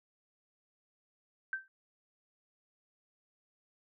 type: tone with exponential decay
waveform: sine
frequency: 1556 Hz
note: G6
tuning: 13 cents flat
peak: -29 dBFS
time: 1.53-1.68 s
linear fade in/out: 1 ms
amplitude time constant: 32 ms
effects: none